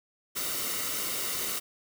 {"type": "noise with comb filter", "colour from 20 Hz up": "white", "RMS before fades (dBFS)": -32, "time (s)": [0.35, 1.6], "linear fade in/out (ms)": 20, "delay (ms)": 1.2, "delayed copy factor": -0.55, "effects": []}